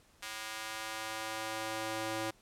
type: tone with high-pass filter sweep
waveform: square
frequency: 110 Hz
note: A2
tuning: in tune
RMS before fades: -39 dBFS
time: 0.22-2.31 s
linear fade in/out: 10 ms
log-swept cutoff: 1600 to 360 Hz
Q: 0.71
effects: pink hiss -65 dBFS RMS until 2.41 s + low-pass 12000 Hz 12 dB/octave